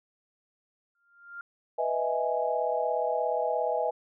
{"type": "tone with exponential growth", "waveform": "sine", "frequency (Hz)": 1396.9, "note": "F6", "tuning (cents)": 0, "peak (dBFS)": -35, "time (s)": [0.95, 1.41], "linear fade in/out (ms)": 2, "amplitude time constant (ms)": 100}
{"type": "chord", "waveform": "sine", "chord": "E major seventh", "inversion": "second", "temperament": "equal", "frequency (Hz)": [493.9, 622.3, 659.3, 830.6], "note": ["B4", "D#5", "E5", "G#5"], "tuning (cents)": [0, 0, 0, 0], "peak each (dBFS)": -31, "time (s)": [1.78, 3.91], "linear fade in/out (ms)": 10}
{"effects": []}